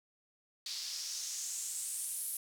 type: noise with band-pass filter sweep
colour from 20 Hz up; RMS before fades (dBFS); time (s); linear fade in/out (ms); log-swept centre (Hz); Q
white; -40; 0.66-2.37; 2; 4400 to 11000; 3.2
effects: none